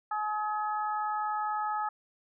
harmonic tone, 424.3 Hz, G#4, 37 cents sharp, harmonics 2 / 3 / 4, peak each -31 / -33 / -43 dBFS, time 0.11-1.89 s, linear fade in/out 5 ms, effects none

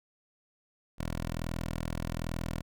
10% pulse tone, 41.2 Hz, E1, in tune, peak -25 dBFS, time 0.98-2.62 s, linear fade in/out 20 ms, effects none

